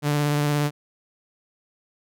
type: tone with vibrato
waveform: sawtooth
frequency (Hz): 146.83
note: D3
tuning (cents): 0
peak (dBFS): -16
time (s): 0.02-0.71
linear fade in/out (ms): 50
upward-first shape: sine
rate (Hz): 17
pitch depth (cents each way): 18
effects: none